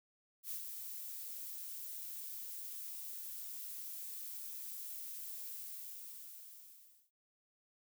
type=noise with ADSR envelope; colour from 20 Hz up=violet; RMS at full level=-41 dBFS; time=0.43-7.11 s; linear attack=81 ms; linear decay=100 ms; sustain=-5 dB; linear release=1600 ms; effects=none